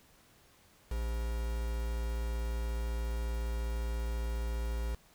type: tone with quantisation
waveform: triangle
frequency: 57.3 Hz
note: A#1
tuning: 29 cents flat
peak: -30 dBFS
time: 0.91-4.95 s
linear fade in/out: 5 ms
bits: 7
effects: pink hiss -63 dBFS RMS until 5.14 s